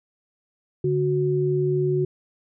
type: tone pair together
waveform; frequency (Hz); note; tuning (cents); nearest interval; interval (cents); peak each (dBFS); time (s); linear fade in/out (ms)
sine; 144.32 / 368; D3 / F#4; -30 / -9; octave + major third; 1621; -23 / -21; 0.84-2.05; 5
effects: none